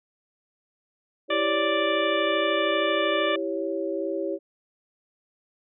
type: chord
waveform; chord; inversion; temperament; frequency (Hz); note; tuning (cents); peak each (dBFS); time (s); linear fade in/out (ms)
sine; C# diminished; first; equal; 329.6 / 392 / 554.4; E4 / G4 / C#5; 0 / 0 / 0; -30; 1.28-4.39; 50
type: harmonic tone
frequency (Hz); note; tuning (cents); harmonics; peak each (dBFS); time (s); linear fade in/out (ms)
587.3; D5; 0; 1 / 2 / 3 / 4 / 5 / 6; -26 / -29 / -31 / -32 / -33 / -34; 1.3-3.36; 5
effects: none